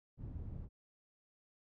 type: low-pass noise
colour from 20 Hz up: white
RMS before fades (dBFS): -45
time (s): 0.17-0.69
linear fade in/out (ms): 50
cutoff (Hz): 110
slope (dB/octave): 12
effects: none